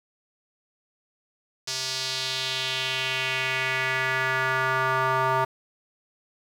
square tone with band-pass filter sweep, 130.9 Hz, C3, 1 cent sharp, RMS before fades -26 dBFS, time 1.67-5.45 s, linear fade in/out 10 ms, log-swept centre 5300 to 1000 Hz, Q 2.4, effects 8-bit

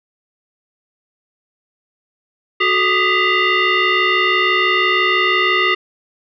sine tone with frequency modulation, 370 Hz, F#4, in tune, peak -12 dBFS, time 2.6-5.75 s, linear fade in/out 10 ms, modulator 806 Hz, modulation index 3.4, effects none

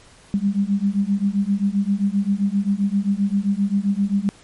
sine beating tone pair, 196 / 203.6 Hz, G3 / G#3, 0 / -34 cents, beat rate 7.6 Hz, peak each -20 dBFS, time 0.34-4.29 s, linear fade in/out 0 ms, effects pink hiss -49 dBFS RMS until 4.43 s + MP3 48 kbps

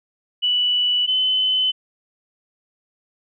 sine tone pair in turn, 2960 / 3034 Hz, F#7 / F#7, 0 / +43 cents, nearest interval unison, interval 43 cents, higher second, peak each -16 dBFS, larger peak neither, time 0.42-1.07 / 1.07-1.72 s, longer neither, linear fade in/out 20 ms, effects none

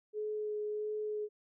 sine tone with vibrato, 423.6 Hz, G#4, 34 cents sharp, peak -34 dBFS, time 0.13-1.29 s, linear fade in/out 50 ms, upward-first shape sine, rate 1.5 Hz, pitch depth 11 cents each way, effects none

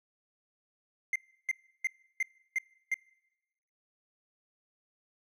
triangle tone bursts, 2093 Hz, C7, in tune, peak -25 dBFS, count 6, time 1.13-2.942 s, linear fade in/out 2 ms, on 27 ms, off 330 ms, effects noise-tail reverb RT60 1.0 s tail -25 dB re dry

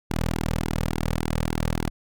sawtooth tone with flanger, 40.25 Hz, E1, 41 cents flat, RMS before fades -26 dBFS, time 0.1-1.9 s, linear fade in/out 10 ms, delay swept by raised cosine 1.6 to 3 ms, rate 3.5 Hz, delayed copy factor -0.95, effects none

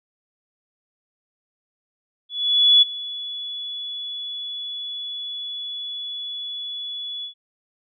sine tone with ADSR envelope, 3413 Hz, G#7, 47 cents sharp, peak -9 dBFS, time 2.29-7.34 s, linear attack 530 ms, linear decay 16 ms, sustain -19 dB, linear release 99 ms, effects none

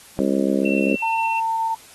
harmonic tone, 67.7 Hz, C#2, 40 cents flat, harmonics 3 / 4 / 5 / 6 / 7 / 8 / 9, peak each -22 / -22 / -24 / -28 / -29 / -26 / -31 dBFS, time 0.19-0.95 s, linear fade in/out 0 ms
sine tone with tremolo, 2702 Hz, E7, 42 cents sharp, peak -23 dBFS, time 0.65-1.4 s, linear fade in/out 5 ms, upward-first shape triangle, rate 17 Hz, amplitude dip 45%
sine tone, 900 Hz, A5, 39 cents sharp, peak -19 dBFS, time 1.02-1.75 s, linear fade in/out 10 ms
effects white hiss -46 dBFS RMS until 1.94 s + AAC 32 kbps

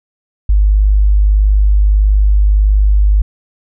sine tone, 50.8 Hz, G#1, 38 cents flat, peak -6 dBFS, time 0.49-3.22 s, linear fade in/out 5 ms, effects none

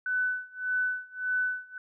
sine tone with tremolo, 1500 Hz, F#6, 23 cents sharp, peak -24 dBFS, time 0.06-1.78 s, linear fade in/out 2 ms, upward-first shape sine, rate 1.7 Hz, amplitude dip 95%, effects none

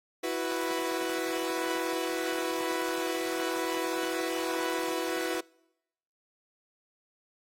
sawtooth chord, E suspended second, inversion none, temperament equal, 329.6 / 370 / 493.9 Hz, E4 / F#4 / B4, 0 / 0 / 0 cents, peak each -30 dBFS, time 0.23-5.41 s, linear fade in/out 10 ms, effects noise-tail reverb RT60 0.9 s tail -25 dB re dry + AAC 48 kbps

